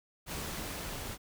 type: noise with level ramp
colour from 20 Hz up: pink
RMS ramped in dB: -38 to -41 dBFS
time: 0.26-1.18 s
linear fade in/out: 50 ms
effects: none